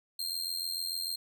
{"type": "tone with amplitude modulation", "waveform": "sawtooth", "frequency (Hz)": 4193, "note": "C8", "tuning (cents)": 3, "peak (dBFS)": -27, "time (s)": [0.19, 1.16], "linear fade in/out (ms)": 5, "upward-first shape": "sine", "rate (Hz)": 86.7, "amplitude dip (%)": 70, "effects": []}